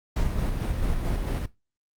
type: noise with tremolo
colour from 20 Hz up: brown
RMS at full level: -25 dBFS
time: 0.16-1.46 s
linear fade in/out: 5 ms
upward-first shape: square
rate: 4.5 Hz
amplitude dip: 30%
effects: noise-tail reverb RT60 0.2 s tail -17 dB re dry + Opus 48 kbps